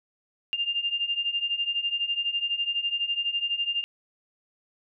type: beating tone pair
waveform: sine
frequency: 2794 / 2806 Hz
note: F7 / F7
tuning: 0 / +8 cents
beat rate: 12 Hz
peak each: -30 / -27 dBFS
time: 0.53-3.84 s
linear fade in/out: 0 ms
effects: none

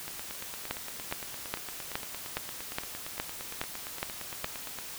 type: two click trains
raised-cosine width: 0.3 ms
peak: -23 / -14 dBFS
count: 42 / 10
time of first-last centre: 0.08-4.787 / 0.71-4.444 s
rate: 8.71 / 2.41 Hz
effects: white hiss -42 dBFS RMS until 4.98 s

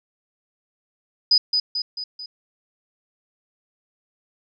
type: tone with echo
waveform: sine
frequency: 4978 Hz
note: D#8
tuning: in tune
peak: -12 dBFS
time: 1.31-1.38 s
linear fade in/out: 5 ms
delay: 220 ms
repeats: 4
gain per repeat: -5 dB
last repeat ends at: 2.26 s
effects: none

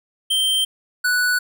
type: tone pair in turn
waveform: square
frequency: 3136 / 1480 Hz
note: G7 / F#6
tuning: 0 / 0 cents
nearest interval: octave + minor second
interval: 1300 cents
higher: first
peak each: -17 dBFS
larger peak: neither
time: 0.3-0.65 / 1.04-1.39 s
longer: neither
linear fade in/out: 10 ms
effects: none

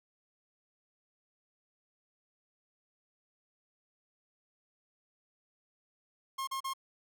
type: tone bursts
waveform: 45% pulse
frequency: 1072 Hz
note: C6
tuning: 42 cents sharp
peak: -34 dBFS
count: 3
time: 6.38-6.736 s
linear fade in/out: 10 ms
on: 94 ms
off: 37 ms
effects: none

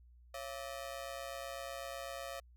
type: ring-modulated tone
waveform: sawtooth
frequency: 614 Hz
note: D#5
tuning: 23 cents flat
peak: -35 dBFS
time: 0.34-2.4 s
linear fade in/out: 5 ms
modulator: 64 Hz
effects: added 60 Hz sine -58 dBFS peak until 2.56 s

